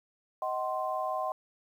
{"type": "chord", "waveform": "sine", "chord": "C diminished", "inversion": "first", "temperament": "just", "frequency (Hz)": [627.9, 753.5, 1046.5], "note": ["Eb5", "Gb5", "C6"], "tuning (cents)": [16, 31, 0], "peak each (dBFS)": -34, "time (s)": [0.42, 1.32], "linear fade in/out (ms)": 2, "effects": ["10-bit"]}